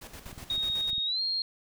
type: noise with tremolo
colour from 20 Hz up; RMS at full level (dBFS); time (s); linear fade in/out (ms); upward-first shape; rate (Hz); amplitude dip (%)
pink; -44; 0.01-0.91; 10; square; 8.1; 60
type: clicks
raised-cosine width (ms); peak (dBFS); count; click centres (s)
5; -33; 8; 0.264 / 0.329 / 0.378 / 0.429 / 0.579 / 0.7 / 0.931 / 0.981
type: tone with pitch glide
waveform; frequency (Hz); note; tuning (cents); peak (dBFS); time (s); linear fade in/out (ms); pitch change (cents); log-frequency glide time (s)
sine; 3745 to 4228; A#7 to C8; +7 to +17; -27; 0.5-1.42; 2; +210; 1.05-1.21
effects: none